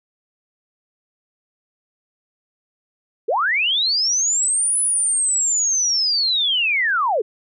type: linear two-way sweep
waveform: sine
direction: up then down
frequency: 376.2 to 10090 to 376.2 Hz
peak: -16 dBFS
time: 3.28-7.22 s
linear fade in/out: 10 ms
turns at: 4.79 s
effects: none